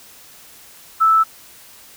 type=tone; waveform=sine; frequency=1315 Hz; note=E6; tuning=5 cents flat; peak=-10 dBFS; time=1-1.24 s; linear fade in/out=20 ms; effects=white hiss -44 dBFS RMS until 1.96 s